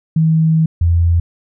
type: tone pair in turn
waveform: sine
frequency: 160.2 / 84.86 Hz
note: E3 / F2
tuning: -49 / -49 cents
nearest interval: major seventh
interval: 1100 cents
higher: first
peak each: -9 dBFS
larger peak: neither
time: 0.16-0.66 / 0.81-1.2 s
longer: first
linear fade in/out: 5 ms
effects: none